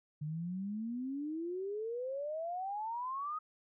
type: exponential sweep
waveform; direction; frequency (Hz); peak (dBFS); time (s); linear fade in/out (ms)
sine; up; 146.83 to 1268; -36; 0.21-3.39; 10
effects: none